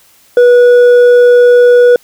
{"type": "tone with hard clipping", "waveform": "sine", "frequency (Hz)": 487.6, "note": "B4", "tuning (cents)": -22, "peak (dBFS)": -3, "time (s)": [0.37, 1.96], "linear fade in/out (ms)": 2, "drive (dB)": 4, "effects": ["white hiss -46 dBFS RMS until 2.03 s"]}